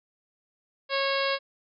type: harmonic tone with a mistuned harmonic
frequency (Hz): 548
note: C#5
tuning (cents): -20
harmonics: 1 / 2 / 3 / 4 / 5 / 6 / 7 / 8 / 9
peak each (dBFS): -28 / -31 / -33 / -34 / -35 / -36 / -36 / -37 / -38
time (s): 0.89-1.39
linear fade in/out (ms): 50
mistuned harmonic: 7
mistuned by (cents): +35
effects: none